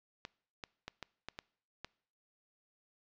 clicks, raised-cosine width 0.2 ms, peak -24 dBFS, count 7, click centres 0.251 / 0.638 / 0.88 / 1.027 / 1.286 / 1.389 / 1.846 s, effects noise-tail reverb RT60 0.6 s tail -24 dB re dry + low-pass 5000 Hz 12 dB/octave

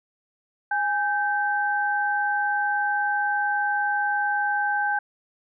sine tone pair together, 823.7 / 1555 Hz, G#5 / G6, -14 / -14 cents, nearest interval major seventh, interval 1100 cents, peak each -24 dBFS, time 0.71-4.99 s, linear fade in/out 5 ms, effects none

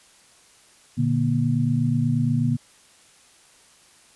sine tone cluster, 119.2 / 147.5 / 237.7 Hz, A#2 / D3 / A#3, +39 / +8 / +34 cents, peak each -23 dBFS, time 0.97-2.57 s, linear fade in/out 20 ms, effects white hiss -54 dBFS RMS until 4.15 s + resampled to 24000 Hz

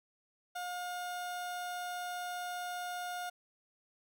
30% pulse tone, 715 Hz, F5, 41 cents sharp, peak -35 dBFS, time 0.55-3.3 s, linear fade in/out 10 ms, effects none

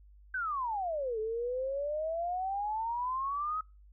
sine exponential two-way sweep, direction down then up, 1568 to 429.5 to 1283 Hz, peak -31 dBFS, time 0.34-3.61 s, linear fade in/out 5 ms, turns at 1.19 s, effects noise-tail reverb RT60 0.3 s tail -26 dB re dry + added 50 Hz sine -54 dBFS peak until 3.92 s

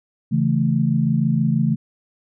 sine chord, A major, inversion first, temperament equal, 138.59 / 164.81 / 220 Hz, C#3 / E3 / A3, 0 / 0 / 0 cents, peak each -20 dBFS, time 0.31-1.76 s, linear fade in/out 20 ms, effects none

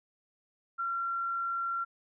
sine tone, 1369 Hz, F6, 35 cents flat, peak -30 dBFS, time 0.78-1.85 s, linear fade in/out 20 ms, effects none

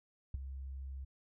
sine tone with ADSR envelope, 67 Hz, C2, 42 cents sharp, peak -31 dBFS, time 0.34-1.05 s, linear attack 4 ms, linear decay 17 ms, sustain -10 dB, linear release 12 ms, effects none

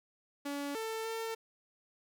sawtooth tone with pitch steps, 284.5 / 445.3 / 450.3 Hz, C#4 / A4 / A4, +45 / +21 / +40 cents, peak -32 dBFS, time 0.45-1.35 s, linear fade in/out 10 ms, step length 300 ms, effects none

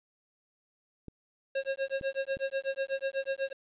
clicks, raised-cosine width 3 ms, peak -30 dBFS, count 3, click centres 1.083 / 2.012 / 2.369 s
square tone with tremolo, 541 Hz, C#5, 42 cents flat, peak -28 dBFS, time 1.55-3.53 s, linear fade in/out 5 ms, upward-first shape sine, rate 8.1 Hz, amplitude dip 100%
effects resampled to 8000 Hz + 10-bit

